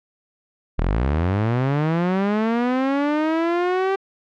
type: linear sweep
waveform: sawtooth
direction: up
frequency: 35.57 to 392 Hz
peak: -14 dBFS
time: 0.78-3.96 s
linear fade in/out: 10 ms
effects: low-pass 2000 Hz 12 dB/octave